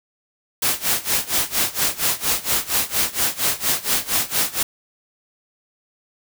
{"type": "noise with tremolo", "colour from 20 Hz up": "white", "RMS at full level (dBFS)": -18, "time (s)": [0.62, 4.63], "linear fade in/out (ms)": 5, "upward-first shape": "sine", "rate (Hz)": 4.3, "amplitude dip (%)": 90, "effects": []}